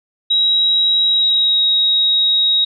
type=tone with pitch glide; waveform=sine; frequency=3843 to 3794 Hz; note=B7 to A#7; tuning=-48 to +30 cents; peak=-11 dBFS; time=0.3-2.65 s; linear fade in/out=10 ms; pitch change=-22 cents; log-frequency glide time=1.05-1.62 s; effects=none